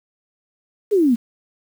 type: exponential sweep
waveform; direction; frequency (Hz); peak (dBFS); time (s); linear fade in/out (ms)
sine; down; 440 to 220; -12; 0.91-1.16; 20
effects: 7-bit